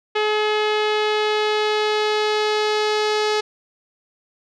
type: tone with low-pass filter sweep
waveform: sawtooth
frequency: 425.4 Hz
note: G#4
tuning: 42 cents sharp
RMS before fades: -20 dBFS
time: 0.15-3.41 s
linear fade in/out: 10 ms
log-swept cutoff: 3200 to 4900 Hz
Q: 1.8
effects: none